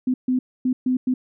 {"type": "tone bursts at uneven times", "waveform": "sine", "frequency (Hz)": 254.5, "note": "C4", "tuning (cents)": -48, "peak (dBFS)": -17, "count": 5, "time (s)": [[0.07, 0.14], [0.28, 0.39], [0.65, 0.73], [0.86, 0.97], [1.07, 1.14]], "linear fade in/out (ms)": 5, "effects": []}